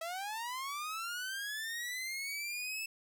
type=linear sweep; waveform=sawtooth; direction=up; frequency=643 to 2637 Hz; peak=-34 dBFS; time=0.01-2.86 s; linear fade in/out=5 ms; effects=none